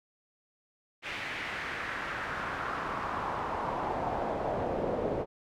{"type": "noise with band-pass filter sweep", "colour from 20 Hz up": "brown", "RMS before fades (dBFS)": -34, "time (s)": [1.02, 5.26], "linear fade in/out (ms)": 50, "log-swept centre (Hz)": [2400, 510], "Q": 2.2, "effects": []}